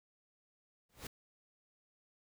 pink noise with exponential growth, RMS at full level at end -40 dBFS, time 0.89-1.07 s, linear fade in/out 5 ms, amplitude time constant 38 ms, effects none

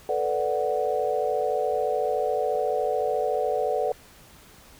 sine chord, B minor seventh, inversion third, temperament equal with one note detuned, 440 / 493.9 / 583.3 / 740 Hz, A4 / B4 / D5 / F#5, 0 / 0 / -12 / 0 cents, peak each -28 dBFS, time 0.09-3.92 s, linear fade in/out 2 ms, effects pink hiss -51 dBFS RMS until 4.79 s

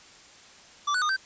square tone with pitch steps, 1166 / 1483 / 1225 / 1552 Hz, D6 / F#6 / D#6 / G6, -13 / +4 / -27 / -18 cents, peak -24 dBFS, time 0.87-1.166 s, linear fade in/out 10 ms, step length 74 ms, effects white hiss -51 dBFS RMS until 1.25 s + resampled to 16000 Hz

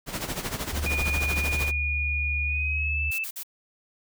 pink noise with tremolo, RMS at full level -29 dBFS, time 0.06-1.72 s, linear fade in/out 50 ms, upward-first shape sine, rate 13 Hz, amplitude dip 70%
sine tone, 73.42 Hz, D2, in tune, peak -27 dBFS, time 0.72-3.11 s, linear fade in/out 10 ms
sine tone with pitch glide, 2444 to 2635 Hz, D#7 to E7, -32 to -1 cents, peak -26 dBFS, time 0.86-3.24 s, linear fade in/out 2 ms, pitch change +131 cents, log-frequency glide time 2.45-3 s
blue noise bursts, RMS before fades -35 dBFS, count 3, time 3.11-3.434 s, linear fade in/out 10 ms, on 76 ms, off 48 ms
effects none

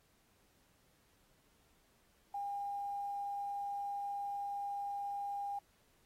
sine tone with quantisation, 806 Hz, G5, 48 cents sharp, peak -37 dBFS, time 2.34-5.59 s, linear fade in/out 5 ms, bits 11, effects pink hiss -72 dBFS RMS until 6.05 s + AAC 48 kbps

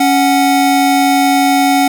square tone pair together, 277.2 / 740 Hz, C#4 / F#5, 0 / 0 cents, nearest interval octave + perfect fourth, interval 1700 cents, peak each -12 dBFS, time 0-1.88 s, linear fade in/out 5 ms, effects none

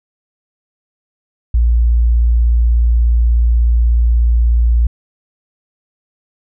sine tone, 58.27 Hz, A#1, in tune, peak -8 dBFS, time 1.54-4.87 s, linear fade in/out 5 ms, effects none

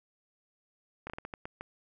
slowing click train, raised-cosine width 0.5 ms, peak -24 dBFS, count 8, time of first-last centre 1.07-1.61 s, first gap 28 ms, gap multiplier 1.33, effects none

